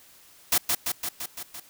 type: noise with echo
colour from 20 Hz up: white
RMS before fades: -21 dBFS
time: 0.52-0.58 s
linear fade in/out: 5 ms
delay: 170 ms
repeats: 6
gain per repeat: -3 dB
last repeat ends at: 1.6 s
effects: white hiss -54 dBFS RMS until 1.69 s